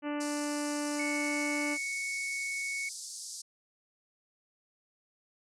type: harmonic tone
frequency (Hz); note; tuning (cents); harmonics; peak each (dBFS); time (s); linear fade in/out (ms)
293.7; D4; 0; 1 / 2 / 3 / 4 / 5 / 6 / 7 / 8 / 9 / 10; -33 / -39 / -43 / -45 / -47 / -49 / -50 / -51 / -52 / -53; 0.02-1.78; 50
type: band-pass noise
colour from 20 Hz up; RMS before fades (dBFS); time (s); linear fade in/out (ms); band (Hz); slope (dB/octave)
pink; -43; 0.2-3.42; 10; 4600 to 9900; 48
type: tone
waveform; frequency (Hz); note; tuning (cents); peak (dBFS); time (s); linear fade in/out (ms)
sine; 2217; C#7; 0; -33; 0.99-2.89; 5
effects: none